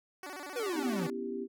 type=tone with vibrato; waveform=10% pulse; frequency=330 Hz; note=E4; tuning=2 cents sharp; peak=-33 dBFS; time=0.23-1.1 s; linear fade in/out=2 ms; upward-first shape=square; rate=15 Hz; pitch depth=220 cents each way
type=exponential sweep; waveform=square; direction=down; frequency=517 to 155.56 Hz; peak=-33 dBFS; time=0.55-1.08 s; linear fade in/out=20 ms
type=chord; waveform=sine; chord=C# half-diminished seventh; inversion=third; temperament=equal; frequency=246.9 / 277.2 / 329.6 / 392 Hz; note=B3 / C#4 / E4 / G4; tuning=0 / 0 / 0 / 0 cents; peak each=-39 / -43 / -43 / -37 dBFS; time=0.73-1.48 s; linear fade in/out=50 ms
effects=none